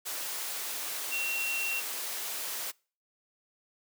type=tone in noise; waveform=sine; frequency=2732 Hz; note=F7; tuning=39 cents flat; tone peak=-30 dBFS; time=1.11-1.81 s; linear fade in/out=20 ms; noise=white; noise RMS=-36 dBFS; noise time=0.05-2.72 s; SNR=+3 dB; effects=noise-tail reverb RT60 0.4 s tail -26 dB re dry + high-pass 400 Hz 12 dB/octave